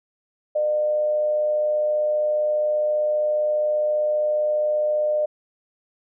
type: tone with amplitude modulation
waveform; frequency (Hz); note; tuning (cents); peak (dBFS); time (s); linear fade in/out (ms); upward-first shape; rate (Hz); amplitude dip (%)
sine; 604; D5; +48; -17; 0.55-5.26; 10; sine; 115; 30
effects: none